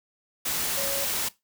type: tone in noise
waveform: sine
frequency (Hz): 554.4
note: C#5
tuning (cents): 0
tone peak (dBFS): -32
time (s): 0.77-1.05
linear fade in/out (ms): 10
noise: white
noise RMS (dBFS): -28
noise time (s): 0.45-1.29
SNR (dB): -7
effects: noise-tail reverb RT60 0.2 s tail -19 dB re dry